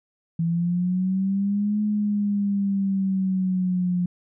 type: linear two-way sweep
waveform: sine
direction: up then down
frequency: 164.81 to 211.2 to 177 Hz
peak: -20 dBFS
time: 0.39-4.06 s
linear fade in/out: 5 ms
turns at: 1.81 s
effects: none